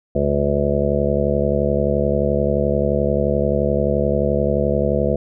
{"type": "harmonic tone", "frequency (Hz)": 71.5, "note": "D2", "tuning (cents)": -46, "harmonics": [1, 2, 3, 5, 6, 7, 8, 9], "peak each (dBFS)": [-24, -24, -23, -25, -27, -21, -26, -24], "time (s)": [0.15, 5.16], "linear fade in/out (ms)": 5, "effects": []}